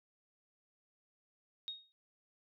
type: tone with exponential decay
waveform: sine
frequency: 3736 Hz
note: A#7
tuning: 3 cents sharp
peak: -36 dBFS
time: 1.68-1.92 s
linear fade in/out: 0 ms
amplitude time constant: 51 ms
effects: none